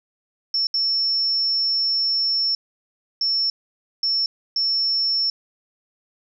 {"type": "tone bursts at uneven times", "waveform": "sine", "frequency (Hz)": 5400, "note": "E8", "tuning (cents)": 41, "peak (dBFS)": -18, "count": 5, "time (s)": [[0.54, 0.67], [0.74, 2.55], [3.21, 3.5], [4.03, 4.26], [4.56, 5.3]], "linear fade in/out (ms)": 2, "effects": []}